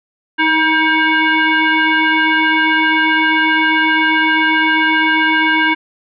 sine tone with frequency modulation, 314.2 Hz, D#4, 17 cents sharp, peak -10 dBFS, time 0.38-5.75 s, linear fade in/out 20 ms, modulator 636 Hz, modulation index 3.6, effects none

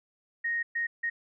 sine tone bursts at uneven times, 1865 Hz, A#6, in tune, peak -27 dBFS, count 3, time 0.44-0.63 / 0.75-0.87 / 1.03-1.1 s, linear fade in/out 10 ms, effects none

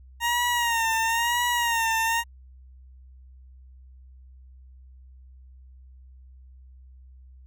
20% pulse tone with vibrato, 932.3 Hz, A#5, in tune, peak -17 dBFS, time 0.2-2.24 s, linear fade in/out 50 ms, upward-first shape sine, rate 1 Hz, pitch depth 66 cents each way, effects added 64 Hz sine -46 dBFS peak until 7.46 s

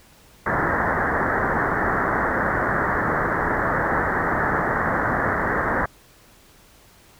white low-pass noise, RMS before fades -22 dBFS, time 0.46-5.86 s, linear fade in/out 5 ms, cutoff 1900 Hz, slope 96 dB/octave, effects pink hiss -52 dBFS RMS until 7.19 s

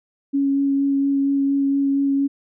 sine tone with vibrato, 277.2 Hz, C#4, in tune, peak -16 dBFS, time 0.33-2.28 s, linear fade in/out 20 ms, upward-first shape sine, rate 4.3 Hz, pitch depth 10 cents each way, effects none

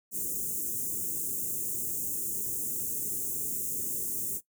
white band-stop noise, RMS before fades -33 dBFS, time 0.11-4.41 s, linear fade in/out 50 ms, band 450 to 6700 Hz, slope 48 dB/octave, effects noise-tail reverb RT60 0.1 s tail -17 dB re dry + high-pass 80 Hz 12 dB/octave

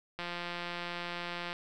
click train, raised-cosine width 0.3 ms, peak -22 dBFS, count 234, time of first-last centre 0.19-1.529 s, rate 174 Hz, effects none

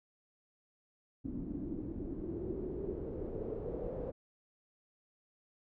pink noise with low-pass filter sweep, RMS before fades -40 dBFS, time 1.24-4.12 s, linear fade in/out 20 ms, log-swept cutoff 270 to 520 Hz, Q 5.1, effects none

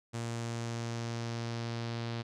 sawtooth tone with low-pass filter sweep, 116.54 Hz, A#2, in tune, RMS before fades -37 dBFS, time 0.13-2.23 s, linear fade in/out 20 ms, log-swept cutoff 7900 to 4300 Hz, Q 2, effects none

